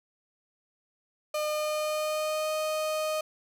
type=tone with pitch glide; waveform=35% pulse; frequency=606 to 620.2 Hz; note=D#5 to D#5; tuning=-46 to -6 cents; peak=-26 dBFS; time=1.34-3.21 s; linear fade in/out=5 ms; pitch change=+40 cents; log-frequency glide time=1.47-2.52 s; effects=none